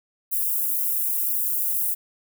white high-pass noise, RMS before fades -24 dBFS, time 0.31-1.95 s, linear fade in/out 20 ms, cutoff 11000 Hz, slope 24 dB/octave, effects none

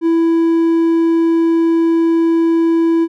triangle tone, 331 Hz, E4, 7 cents sharp, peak -8 dBFS, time 0.01-3.08 s, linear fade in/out 50 ms, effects none

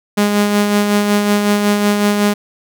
sawtooth tone with tremolo, 206 Hz, G#3, 14 cents flat, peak -6 dBFS, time 0.17-2.34 s, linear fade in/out 10 ms, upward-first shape sine, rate 5.4 Hz, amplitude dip 40%, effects none

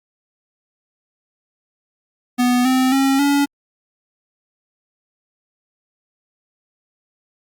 square tone with pitch steps, 246.9 / 258.6 / 270.8 / 283.6 Hz, B3 / C4 / C#4 / C#4, 0 / -20 / -40 / +40 cents, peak -14 dBFS, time 2.38-3.46 s, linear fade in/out 20 ms, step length 270 ms, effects Opus 48 kbps

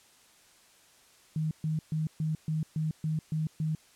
sine tone bursts, 156.5 Hz, D#3, 10 cents sharp, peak -27 dBFS, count 9, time 1.36-3.75 s, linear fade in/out 2 ms, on 150 ms, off 130 ms, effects white hiss -60 dBFS RMS until 3.95 s + low-pass 10000 Hz 12 dB/octave

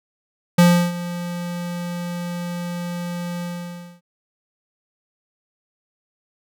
square tone with ADSR envelope, 174.61 Hz, F3, in tune, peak -9 dBFS, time 0.58-4.01 s, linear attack 8 ms, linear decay 330 ms, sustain -17 dB, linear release 590 ms, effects none

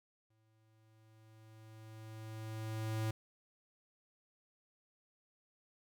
square tone with exponential growth, 110 Hz, A2, in tune, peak -34 dBFS, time 0.3-3.11 s, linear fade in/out 5 ms, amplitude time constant 610 ms, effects none

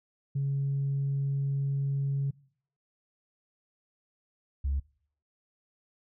sine tone pair in turn, 138.59 / 69.3 Hz, C#3 / C#2, 0 / 0 cents, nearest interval octave, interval 1200 cents, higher first, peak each -25 dBFS, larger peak neither, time 0.35-2.31 / 4.64-4.8 s, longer first, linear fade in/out 10 ms, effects noise-tail reverb RT60 0.6 s tail -24 dB re dry + tanh soft clip ceiling -23 dBFS

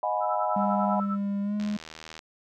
sine chord, G# minor seventh, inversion second, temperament equal with one note detuned, 622.3 / 723.5 / 830.6 / 987.8 Hz, D#5 / F#5 / G#5 / B5, 0 / -39 / 0 / 0 cents, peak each -30 dBFS, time 0.03-1 s, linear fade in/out 2 ms
sine tone with tremolo, 1318.5 Hz, E6, in tune, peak -29 dBFS, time 0.2-1.19 s, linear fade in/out 50 ms, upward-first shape sine, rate 10 Hz, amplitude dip 85%
triangle tone with pitch glide, 200.6 to 208.5 Hz, G3 to G#3, +40 to +7 cents, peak -24 dBFS, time 0.56-1.77 s, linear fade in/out 5 ms, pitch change +67 cents, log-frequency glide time 1.42-1.55 s
click train, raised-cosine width 0.2 ms, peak -24 dBFS, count 48, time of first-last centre 1.6-2.191 s, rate 79.5 Hz
effects none

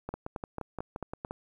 two click trains, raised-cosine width 1 ms, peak -21 / -22 dBFS, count 6 / 8, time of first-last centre 0.14-1.249 / 0.09-1.31 s, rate 4.51 / 5.74 Hz, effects 10-bit

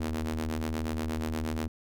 sawtooth ring-modulated tone, 78.9 Hz, D#2, 25 cents sharp, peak -23 dBFS, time 0-1.68 s, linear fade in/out 5 ms, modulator 162 Hz, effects none

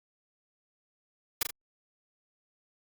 white noise with echo, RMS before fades -26 dBFS, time 1.41-1.43 s, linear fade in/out 5 ms, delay 39 ms, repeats 2, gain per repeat -6 dB, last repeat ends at 1.508 s, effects Opus 48 kbps

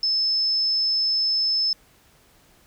sine tone, 5240 Hz, E8, 11 cents flat, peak -19 dBFS, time 0.03-1.73 s, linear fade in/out 2 ms, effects pink hiss -57 dBFS RMS until 2.66 s

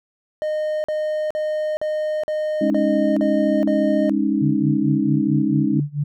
triangle tone bursts, 614 Hz, D#5, 23 cents flat, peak -18 dBFS, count 8, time 0.42-4.095 s, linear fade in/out 0 ms, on 420 ms, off 45 ms
sine chord, Ab suspended fourth, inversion none, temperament equal, 207.7 / 277.2 / 311.1 Hz, Ab3 / Db4 / Eb4, 0 / 0 / 0 cents, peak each -21 dBFS, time 2.61-5.8 s, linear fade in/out 5 ms
sine tone with tremolo, 145.9 Hz, D3, 11 cents flat, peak -17 dBFS, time 4.41-6.04 s, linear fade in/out 10 ms, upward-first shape sine, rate 4.5 Hz, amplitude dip 95%
effects none

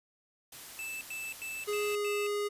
white noise, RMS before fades -47 dBFS, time 0.52-1.95 s, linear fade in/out 5 ms
square tone bursts, 2637 Hz, E7, in tune, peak -38 dBFS, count 5, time 0.79-2.266 s, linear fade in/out 0 ms, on 220 ms, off 94 ms
square tone with pitch glide, 415.3 to 412 Hz, G#4 to G#4, 0 to -14 cents, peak -31 dBFS, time 1.67-2.49 s, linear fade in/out 20 ms, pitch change -14 cents, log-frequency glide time 1.88-2.05 s
effects resampled to 32000 Hz

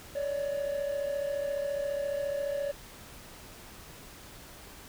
triangle tone pair together, 563.5 / 598 Hz, C#5 / D5, +28 / +31 cents, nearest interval minor second, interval 103 cents, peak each -28 / -34 dBFS, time 0.15-2.72 s, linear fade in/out 10 ms, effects tanh soft clip ceiling -22 dBFS + pink hiss -49 dBFS RMS until 4.88 s

